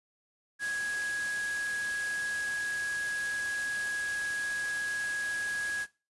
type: tone in noise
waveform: sine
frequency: 1661.2 Hz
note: G#6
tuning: in tune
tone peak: -30 dBFS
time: 0.59-5.87 s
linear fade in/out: 50 ms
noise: white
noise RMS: -41 dBFS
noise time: 0.59-5.87 s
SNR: +8 dB
effects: noise-tail reverb RT60 0.3 s tail -19 dB re dry + resampled to 24000 Hz